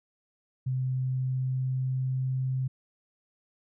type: tone with pitch glide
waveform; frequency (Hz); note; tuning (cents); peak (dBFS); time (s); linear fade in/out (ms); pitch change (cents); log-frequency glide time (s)
sine; 129.3 to 130.43; C3 to C3; -20 to -5; -26; 0.66-2.68; 10; +15; 0.91-2.39
effects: none